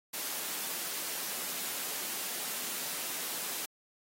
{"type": "high-pass noise", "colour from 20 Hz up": "white", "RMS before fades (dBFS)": -37, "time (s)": [0.13, 3.66], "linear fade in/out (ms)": 10, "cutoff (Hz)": 170, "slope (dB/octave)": 24, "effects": ["AAC 48 kbps"]}